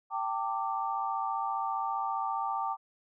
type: chord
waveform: sine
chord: G suspended second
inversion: none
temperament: equal with one note detuned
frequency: 784 / 899 / 1174.7 Hz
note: G5 / A5 / D6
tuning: 0 / +37 / 0 cents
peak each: -34 dBFS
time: 0.1-2.77 s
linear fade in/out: 50 ms
effects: none